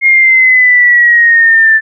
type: exponential sweep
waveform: sine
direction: down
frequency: 2145 to 1760 Hz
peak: -3 dBFS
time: 0.01-1.81 s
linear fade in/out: 50 ms
effects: none